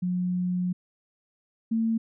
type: tone pair in turn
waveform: sine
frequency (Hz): 180.2 / 225.5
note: F#3 / A3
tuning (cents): -45 / +43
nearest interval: major third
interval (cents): 388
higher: second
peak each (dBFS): -24 / -22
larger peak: second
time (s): 0.02-0.73 / 1.71-1.98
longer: first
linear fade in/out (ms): 10
effects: none